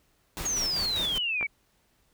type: noise with tremolo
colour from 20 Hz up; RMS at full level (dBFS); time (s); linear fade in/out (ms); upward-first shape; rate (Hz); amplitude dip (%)
pink; -35; 0.37-1.18; 0; square; 5.1; 45
type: exponential sweep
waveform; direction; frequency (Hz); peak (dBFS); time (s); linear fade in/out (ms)
sine; down; 6680 to 2227; -26; 0.45-1.47; 10
type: clicks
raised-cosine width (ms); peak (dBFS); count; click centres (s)
0.5; -22 / -19; 2; 1.411 / 1.428
effects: pink hiss -68 dBFS RMS until 2.13 s